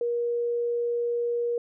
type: tone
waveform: sine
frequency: 475.2 Hz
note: A#4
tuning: 33 cents sharp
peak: -24 dBFS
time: 0.01-1.58 s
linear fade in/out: 2 ms
effects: none